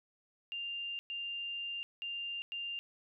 sine tone bursts at uneven times, 2794 Hz, F7, in tune, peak -37 dBFS, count 4, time 0.52-0.99 / 1.1-1.83 / 2.02-2.42 / 2.52-2.79 s, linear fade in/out 0 ms, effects none

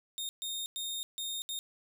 sawtooth tone bursts at uneven times, 3679 Hz, A#7, 24 cents flat, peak -32 dBFS, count 5, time 0.18-0.29 / 0.42-0.66 / 0.76-1.03 / 1.18-1.42 / 1.49-1.59 s, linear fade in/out 0 ms, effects none

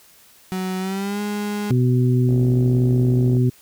35% pulse tone with pitch glide, 186.4 to 206.8 Hz, F#3 to G#3, +13 to -7 cents, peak -21 dBFS, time 0.52-1.71 s, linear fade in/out 0 ms, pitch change +180 cents, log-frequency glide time 0.79-1.21 s
harmonic tone, 125 Hz, B2, 21 cents sharp, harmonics 1 / 2 / 3, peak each -15 / -21 / -25 dBFS, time 1.7-3.5 s, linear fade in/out 10 ms
click train, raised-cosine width 2 ms, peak -20 dBFS, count 62, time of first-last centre 2.29-3.368 s, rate 56.6 Hz
effects white hiss -51 dBFS RMS until 3.61 s

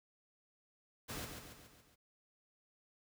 pink noise with echo, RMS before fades -44 dBFS, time 1.08-1.26 s, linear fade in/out 20 ms, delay 140 ms, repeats 5, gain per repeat -5 dB, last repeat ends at 1.96 s, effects none

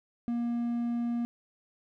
triangle tone, 236.9 Hz, A#3, 28 cents sharp, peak -26 dBFS, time 0.28-1.25 s, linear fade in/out 0 ms, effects none

